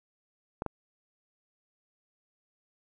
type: clicks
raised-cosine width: 1 ms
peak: -18 dBFS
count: 2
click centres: 0.621 / 0.663 s
effects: none